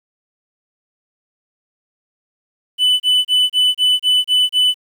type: tone bursts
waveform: triangle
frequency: 2995 Hz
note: F#7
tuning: 20 cents sharp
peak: -9 dBFS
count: 8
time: 2.78-4.743 s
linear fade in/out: 50 ms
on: 220 ms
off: 29 ms
effects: 8-bit